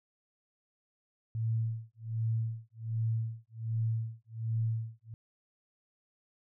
sine tone with tremolo, 112.8 Hz, A2, 44 cents sharp, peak -27 dBFS, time 1.35-5.14 s, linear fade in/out 0 ms, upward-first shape sine, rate 1.3 Hz, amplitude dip 100%, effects none

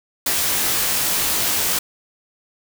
white noise with comb filter, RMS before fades -20 dBFS, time 0.26-1.79 s, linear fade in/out 5 ms, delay 20 ms, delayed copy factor -1, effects none

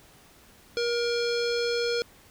square tone with low-pass filter, 473.6 Hz, A#4, 27 cents sharp, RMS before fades -27 dBFS, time 0.77-2.02 s, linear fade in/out 0 ms, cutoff 4800 Hz, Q 3.7, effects pink hiss -55 dBFS RMS until 2.3 s

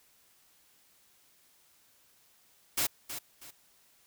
white noise with echo, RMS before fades -29 dBFS, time 2.77-2.87 s, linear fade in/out 10 ms, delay 320 ms, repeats 2, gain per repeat -10 dB, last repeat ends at 3.51 s, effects white hiss -65 dBFS RMS until 4.06 s

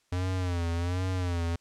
square tone with vibrato, 88.6 Hz, F2, 25 cents sharp, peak -28 dBFS, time 0.12-1.56 s, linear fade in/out 5 ms, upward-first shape sine, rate 1.3 Hz, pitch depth 89 cents each way, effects white hiss -70 dBFS RMS until 1.6 s + low-pass 8000 Hz 12 dB/octave

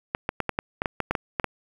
clicks, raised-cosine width 0.5 ms, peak -9 dBFS, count 12, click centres 0.149 / 0.291 / 0.403 / 0.493 / 0.589 / 0.819 / 0.858 / 1.003 / 1.11 / 1.152 / 1.398 / 1.443 s, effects 7-bit

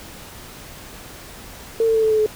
sine tone with pitch steps, 453 / 448.1 / 443.2 / 438.3 / 433.5 / 428.8 Hz, A#4 / A4 / A4 / A4 / A4 / A4, -50 / +32 / +13 / -7 / -26 / -45 cents, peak -14 dBFS, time 1.8-2.262 s, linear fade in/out 2 ms, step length 77 ms, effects pink hiss -39 dBFS RMS until 2.35 s

